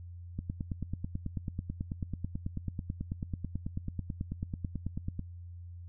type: click train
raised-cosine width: 5 ms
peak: -22 dBFS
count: 45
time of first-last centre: 0.39-5.193 s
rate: 9.16 Hz
effects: noise-tail reverb RT60 0.1 s tail -24 dB re dry + added 87 Hz sine -43 dBFS peak until 5.88 s